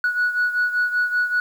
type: beating tone pair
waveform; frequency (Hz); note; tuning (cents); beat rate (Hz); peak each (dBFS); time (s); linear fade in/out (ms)
sine; 1466 / 1471.2; F#6 / F#6; -16 / -10; 5.2; -18 / -23; 0.04-1.4; 2
effects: tanh soft clip ceiling -14 dBFS + 8-bit